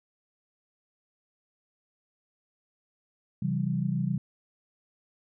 sine tone cluster, 134.3 / 166.2 / 193.6 Hz, C3 / E3 / G3, +46 / +15 / -21 cents, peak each -30 dBFS, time 3.42-4.18 s, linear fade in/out 5 ms, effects none

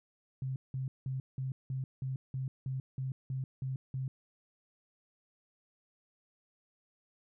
sine tone bursts, 131.7 Hz, C3, 12 cents sharp, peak -33 dBFS, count 12, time 0.42-4.08 s, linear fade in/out 2 ms, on 140 ms, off 180 ms, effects none

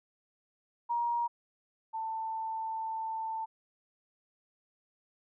sine tone pair in turn, 946 / 889.8 Hz, A#5 / A5, +25 / +19 cents, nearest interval minor second, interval 106 cents, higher first, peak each -28 / -33 dBFS, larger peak first, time 0.89-1.28 / 1.93-3.46 s, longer second, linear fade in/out 20 ms, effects none

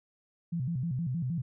sine tone with vibrato, 146.83 Hz, D3, in tune, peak -29 dBFS, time 0.52-1.42 s, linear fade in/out 10 ms, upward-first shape square, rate 6.4 Hz, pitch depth 250 cents each way, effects none

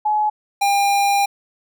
sine / square tone pair in turn, 848 / 802.2 Hz, G#5 / G5, +36 / +40 cents, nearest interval minor second, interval 96 cents, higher first, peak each -15 dBFS, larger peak neither, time 0.05-0.3 / 0.61-1.26 s, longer second, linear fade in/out 10 ms, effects none

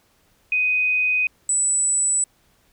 sine tone pair in turn, 2500 / 7937 Hz, D#7 / B8, +8 / +8 cents, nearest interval octave + minor sixth, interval 2000 cents, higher second, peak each -17 dBFS, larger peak neither, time 0.52-1.27 / 1.49-2.24 s, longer neither, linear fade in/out 2 ms, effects pink hiss -61 dBFS RMS until 2.72 s

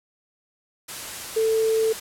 sine tone in noise, 443.8 Hz, A4, 15 cents sharp, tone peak -18 dBFS, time 1.36-1.93 s, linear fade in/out 10 ms, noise white, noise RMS -34 dBFS, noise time 0.88-2 s, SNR +13 dB, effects low-pass 12000 Hz 12 dB/octave

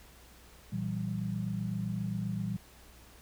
sine chord, E diminished, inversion second, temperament equal with one note detuned, 116.54 / 164.81 / 192.63 Hz, Bb2 / E3 / G3, 0 / 0 / -30 cents, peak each -36 / -37 / -35 dBFS, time 0.72-2.57 s, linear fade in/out 10 ms, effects added 60 Hz sine -57 dBFS peak until 3.21 s + pink hiss -57 dBFS RMS until 3.21 s

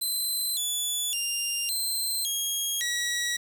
15% pulse tone with pitch steps, 4062 / 3450 / 2798 / 4118 / 3273 / 1921 Hz, B7 / A7 / F7 / C8 / G#7 / B6, +48 / -35 / +3 / -28 / -26 / -48 cents, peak -20 dBFS, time 0.01-3.37 s, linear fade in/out 10 ms, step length 560 ms, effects 8-bit

